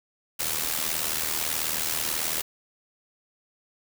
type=noise with amplitude modulation; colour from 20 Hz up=white; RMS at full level=-25 dBFS; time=0.39-2.42 s; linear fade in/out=10 ms; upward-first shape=sine; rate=78.4 Hz; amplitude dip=70%; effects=none

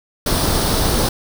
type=noise with comb filter; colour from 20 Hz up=pink; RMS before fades=-17 dBFS; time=0.26-1.09 s; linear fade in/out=5 ms; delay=0.21 ms; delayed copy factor=+0.5; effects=none

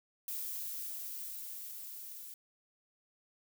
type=noise with level ramp; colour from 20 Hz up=violet; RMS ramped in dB=-39 to -48 dBFS; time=0.28-2.34 s; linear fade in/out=2 ms; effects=none

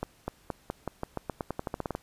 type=accelerating click train; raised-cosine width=1 ms; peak=-17 dBFS; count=17; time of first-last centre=0.03-1.951 s; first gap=250 ms; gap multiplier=0.89; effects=pink hiss -61 dBFS RMS until 2.02 s + resampled to 32000 Hz

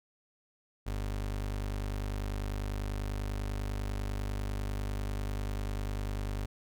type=tone; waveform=30% pulse; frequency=50.1 Hz; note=G1; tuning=38 cents sharp; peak=-30 dBFS; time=0.86-6.46 s; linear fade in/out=10 ms; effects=none

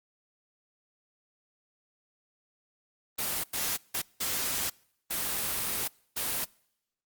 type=noise bursts at uneven times; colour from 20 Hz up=white; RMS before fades=-31 dBFS; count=6; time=3.18-3.44 / 3.53-3.77 / 3.94-4.02 / 4.2-4.7 / 5.1-5.88 / 6.16-6.45 s; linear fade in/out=10 ms; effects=noise-tail reverb RT60 0.8 s tail -26 dB re dry + Opus 24 kbps

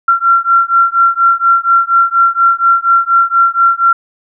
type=beating tone pair; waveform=sine; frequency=1365 / 1369.2 Hz; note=F6 / F6; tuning=-40 / -35 cents; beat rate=4.2 Hz; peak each=-10 dBFS; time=0.08-3.93 s; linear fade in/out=5 ms; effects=none

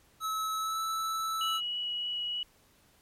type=tone with pitch glide; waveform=square; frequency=1295 to 1314.6 Hz; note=E6 to E6; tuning=-31 to -5 cents; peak=-31 dBFS; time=0.2-1.61 s; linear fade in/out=50 ms; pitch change=+26 cents; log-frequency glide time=0.57-0.8 s
type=tone with vibrato; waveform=sine; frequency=2925 Hz; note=F#7; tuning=21 cents flat; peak=-31 dBFS; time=1.41-2.43 s; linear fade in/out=2 ms; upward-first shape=triangle; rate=3.3 Hz; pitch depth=8 cents each way
effects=pink hiss -64 dBFS RMS until 3.01 s + MP3 64 kbps

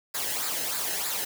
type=noise with flanger; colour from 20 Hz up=white; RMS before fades=-30 dBFS; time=0.14-1.25 s; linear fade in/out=10 ms; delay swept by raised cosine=0.33 to 0.88 ms; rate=3.2 Hz; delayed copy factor=-0.6; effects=none

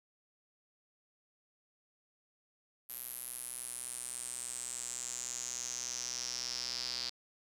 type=tone with band-pass filter sweep; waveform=square; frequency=61.74 Hz; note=B1; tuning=in tune; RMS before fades=-41 dBFS; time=2.89-7.1 s; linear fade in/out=10 ms; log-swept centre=12000 to 4700 Hz; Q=6.7; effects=none

